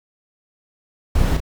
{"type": "noise with echo", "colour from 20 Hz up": "brown", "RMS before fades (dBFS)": -17, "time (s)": [1.15, 1.37], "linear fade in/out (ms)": 5, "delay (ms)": 33, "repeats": 1, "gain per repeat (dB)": -7, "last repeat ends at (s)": 1.403, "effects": []}